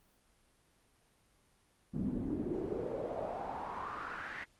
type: noise with band-pass filter sweep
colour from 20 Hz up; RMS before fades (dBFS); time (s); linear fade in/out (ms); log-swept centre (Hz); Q
brown; -39; 1.93-4.45; 20; 200 to 1900; 4.3
effects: pink hiss -70 dBFS RMS until 4.59 s + Opus 32 kbps